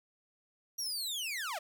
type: linear sweep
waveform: sawtooth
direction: down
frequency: 5800 to 563 Hz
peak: -32 dBFS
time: 0.78-1.59 s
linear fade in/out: 10 ms
effects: 11-bit